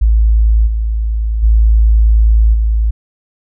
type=tone with level steps; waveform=sine; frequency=54.7 Hz; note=A1; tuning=9 cents flat; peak=-6 / -12 / -5 / -9 dBFS; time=0.01-2.91 s; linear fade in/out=10 ms; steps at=0.66 / 1.42 / 2.53 s; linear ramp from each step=20 ms; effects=none